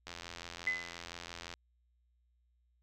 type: click train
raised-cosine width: 0.2 ms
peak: -26 dBFS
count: 127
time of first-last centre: 0.07-1.539 s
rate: 85.8 Hz
type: tone with exponential decay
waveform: sine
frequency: 2025 Hz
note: B6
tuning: 43 cents sharp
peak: -27 dBFS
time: 0.67-1.02 s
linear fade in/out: 2 ms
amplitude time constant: 75 ms
effects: added 60 Hz sine -70 dBFS peak until 2.82 s